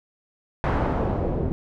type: noise with low-pass filter sweep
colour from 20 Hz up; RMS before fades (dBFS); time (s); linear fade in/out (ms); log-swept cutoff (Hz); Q
pink; -24; 0.64-1.52; 0; 1300 to 370; 1
effects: none